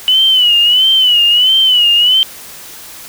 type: tone with vibrato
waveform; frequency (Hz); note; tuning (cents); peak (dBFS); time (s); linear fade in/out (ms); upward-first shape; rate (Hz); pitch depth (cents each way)
sine; 2972; F#7; +7; -6; 0.08-2.23; 0; sine; 1.5; 92
effects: white hiss -32 dBFS RMS until 3.08 s